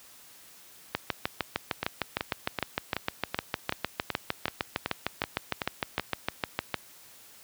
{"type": "two click trains", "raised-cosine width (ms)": 0.3, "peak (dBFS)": [-12, -10], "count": [12, 39], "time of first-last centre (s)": [[1.83, 5.997], [0.95, 6.743]], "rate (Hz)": [2.64, 6.56], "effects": ["white hiss -53 dBFS RMS until 7.43 s", "high-pass 60 Hz 12 dB/octave"]}